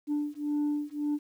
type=beating tone pair; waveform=sine; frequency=293.7 / 295.5 Hz; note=D4 / D4; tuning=0 / +11 cents; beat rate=1.8 Hz; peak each=-29 dBFS; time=0.07-1.19 s; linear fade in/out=50 ms; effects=tanh soft clip ceiling -24 dBFS + 10-bit